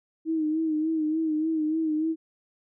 sine tone with vibrato, 314.6 Hz, D#4, 19 cents sharp, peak -23 dBFS, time 0.25-2.16 s, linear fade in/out 50 ms, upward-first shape sine, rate 3.4 Hz, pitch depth 52 cents each way, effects none

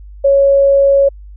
sine tone, 554.4 Hz, C#5, in tune, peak -6 dBFS, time 0.24-1.09 s, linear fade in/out 10 ms, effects added 50 Hz sine -31 dBFS peak until 1.36 s

